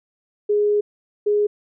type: tone bursts at uneven times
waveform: sine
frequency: 415.3 Hz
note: G#4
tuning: in tune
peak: -15 dBFS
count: 2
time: 0.49-0.81 / 1.26-1.47 s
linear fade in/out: 10 ms
effects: none